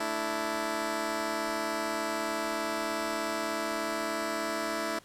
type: chord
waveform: 10% pulse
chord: A suspended fourth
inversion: none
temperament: just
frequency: 220 / 293.3 / 330 Hz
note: A3 / D4 / E4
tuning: 0 / -2 / +2 cents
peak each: -29 / -29 / -25 dBFS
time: 0-4.99 s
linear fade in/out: 5 ms
effects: pink hiss -57 dBFS RMS until 5.04 s + low-pass 12000 Hz 12 dB/octave